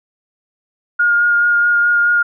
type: tone with vibrato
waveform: sine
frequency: 1422 Hz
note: F6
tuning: 31 cents sharp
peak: -10 dBFS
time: 0.99-2.23 s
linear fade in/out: 10 ms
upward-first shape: sine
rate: 4.7 Hz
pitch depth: 12 cents each way
effects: none